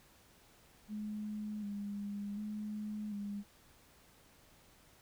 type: tone with vibrato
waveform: sine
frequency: 207.2 Hz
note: G#3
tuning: 4 cents flat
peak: -38 dBFS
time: 0.88-3.44 s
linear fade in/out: 50 ms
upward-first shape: square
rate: 0.67 Hz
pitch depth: 34 cents each way
effects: pink hiss -64 dBFS RMS until 5.01 s